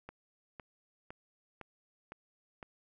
click train, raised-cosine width 0.5 ms, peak -30 dBFS, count 6, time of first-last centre 0.09-2.628 s, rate 1.97 Hz, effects none

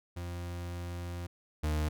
40% pulse tone pair in turn, 87.31 / 76.5 Hz, F2 / D#2, 0 / -29 cents, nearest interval major second, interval 229 cents, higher first, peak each -36 / -28 dBFS, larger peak second, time 0.16-1.27 / 1.63-1.89 s, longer first, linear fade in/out 10 ms, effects none

